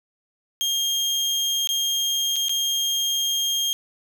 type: tone with dropouts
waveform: 30% pulse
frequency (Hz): 3221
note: G7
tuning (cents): +46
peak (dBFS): -18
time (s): 0.61-3.73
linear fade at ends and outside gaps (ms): 0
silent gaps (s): 1.673-1.69 / 2.359-2.364 / 2.484-2.494
effects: none